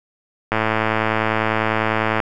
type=click train; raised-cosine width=0.5 ms; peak=-3 dBFS; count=186; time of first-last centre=0.52-2.202 s; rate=110 Hz; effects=none